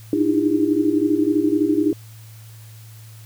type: tone cluster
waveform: sine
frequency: 299.4 / 311.4 / 335 / 402.7 Hz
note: D4 / D#4 / E4 / G4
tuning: +33 / +2 / +28 / +47 cents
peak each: -19 / -21 / -22 / -24 dBFS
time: 0.13-1.93 s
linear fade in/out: 2 ms
effects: added 110 Hz sine -39 dBFS peak until 3.25 s + white hiss -49 dBFS RMS until 3.25 s